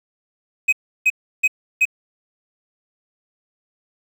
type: tone bursts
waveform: triangle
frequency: 2523 Hz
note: D#7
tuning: 23 cents sharp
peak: -10 dBFS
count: 4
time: 0.68-1.854 s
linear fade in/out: 10 ms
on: 46 ms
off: 330 ms
effects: 8-bit